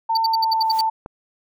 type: tone with pitch glide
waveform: sine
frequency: 901 to 888.6 Hz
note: A5 to A5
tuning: +41 to +17 cents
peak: -17 dBFS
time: 0.09-0.9 s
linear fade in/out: 10 ms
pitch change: -24 cents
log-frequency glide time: 0.26-0.72 s
type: tone bursts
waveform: triangle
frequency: 4580 Hz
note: D8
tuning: 44 cents flat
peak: -17 dBFS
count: 8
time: 0.15-0.81 s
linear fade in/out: 5 ms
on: 23 ms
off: 68 ms
type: noise with exponential growth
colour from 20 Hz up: white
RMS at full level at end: -33 dBFS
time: 0.56-0.81 s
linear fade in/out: 0 ms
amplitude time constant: 54 ms
type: click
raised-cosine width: 1 ms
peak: -19 dBFS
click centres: 1.061 s
effects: none